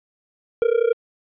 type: tone with amplitude modulation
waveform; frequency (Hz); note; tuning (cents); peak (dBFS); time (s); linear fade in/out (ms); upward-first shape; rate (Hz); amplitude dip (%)
triangle; 465.5; A#4; -2; -10; 0.62-0.93; 0; sine; 31.5; 95
effects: resampled to 8000 Hz